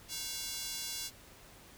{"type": "tone with high-pass filter", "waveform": "square", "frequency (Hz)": 311.1, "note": "D#4", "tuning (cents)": 0, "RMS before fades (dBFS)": -40, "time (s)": [0.08, 1.11], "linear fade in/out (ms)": 50, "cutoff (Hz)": 4500, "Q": 1.2, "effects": ["pink hiss -56 dBFS RMS until 1.77 s"]}